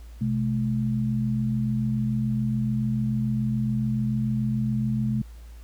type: tone pair together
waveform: sine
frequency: 127.54 / 214.5 Hz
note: C3 / A3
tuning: -44 / -44 cents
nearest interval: major sixth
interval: 900 cents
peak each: -25 dBFS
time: 0.21-5.22 s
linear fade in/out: 5 ms
effects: added 57 Hz sine -40 dBFS peak until 5.63 s + pink hiss -57 dBFS RMS until 5.63 s